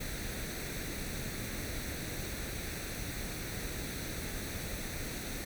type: noise with comb filter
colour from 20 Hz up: pink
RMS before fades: -39 dBFS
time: 0-5.45 s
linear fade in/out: 10 ms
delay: 0.49 ms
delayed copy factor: +0.6
effects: none